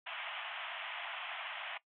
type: band-pass noise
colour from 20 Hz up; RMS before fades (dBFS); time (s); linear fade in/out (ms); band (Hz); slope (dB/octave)
white; -43; 0.06-1.78; 10; 630 to 3300; 96
effects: noise-tail reverb RT60 0.1 s tail -18 dB re dry